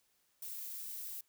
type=noise; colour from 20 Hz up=violet; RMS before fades=-44 dBFS; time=0.42-1.21 s; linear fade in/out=5 ms; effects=white hiss -75 dBFS RMS until 1.28 s